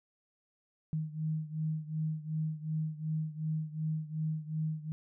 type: beating tone pair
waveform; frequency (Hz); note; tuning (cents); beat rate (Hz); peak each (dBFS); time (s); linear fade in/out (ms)
sine; 155.56 / 158.26; D#3 / D#3; 0 / +30; 2.7; -34 / -37; 0.93-4.92; 0
effects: none